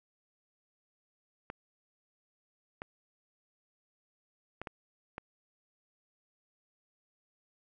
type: clicks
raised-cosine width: 0.5 ms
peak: -24 dBFS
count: 5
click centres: 1.501 / 2.819 / 4.616 / 4.672 / 5.181 s
effects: none